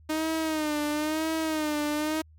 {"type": "tone with vibrato", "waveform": "sawtooth", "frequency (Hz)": 308.6, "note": "D#4", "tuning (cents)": -14, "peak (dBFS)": -22, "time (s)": [0.09, 2.22], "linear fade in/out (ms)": 10, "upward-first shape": "sine", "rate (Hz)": 1, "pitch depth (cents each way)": 69, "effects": ["added 78 Hz sine -51 dBFS peak until 2.38 s", "MP3 96 kbps"]}